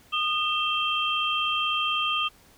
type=tone cluster; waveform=sine; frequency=1226 / 2686 / 3168 Hz; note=D#6 / E7 / G7; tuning=-26 / +32 / +18 cents; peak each=-27 / -29 / -27 dBFS; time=0.12-2.29 s; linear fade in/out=20 ms; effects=pink hiss -56 dBFS RMS until 2.57 s